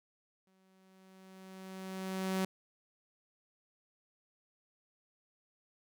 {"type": "tone with exponential growth", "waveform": "sawtooth", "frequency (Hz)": 189.1, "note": "F#3", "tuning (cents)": 38, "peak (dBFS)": -26, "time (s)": [0.47, 2.45], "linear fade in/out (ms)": 2, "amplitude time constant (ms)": 430, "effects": []}